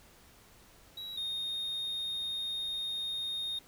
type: tone pair in turn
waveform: triangle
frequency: 3874 / 3696 Hz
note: B7 / A#7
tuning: -34 / -16 cents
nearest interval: minor second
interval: 82 cents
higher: first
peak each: -38 / -32 dBFS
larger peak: second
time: 0.97-1.17 / 1.17-3.59 s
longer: second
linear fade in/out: 5 ms
effects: pink hiss -59 dBFS RMS until 3.67 s